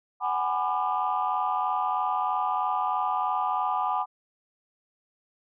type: chord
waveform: sine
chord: G# half-diminished seventh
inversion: third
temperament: just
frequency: 747.5 / 830.6 / 996.7 / 1196.1 Hz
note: F#5 / G#5 / B5 / D6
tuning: +17 / 0 / +16 / +31 cents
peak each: -29 dBFS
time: 0.2-4.06 s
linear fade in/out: 50 ms
effects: tanh soft clip ceiling -16 dBFS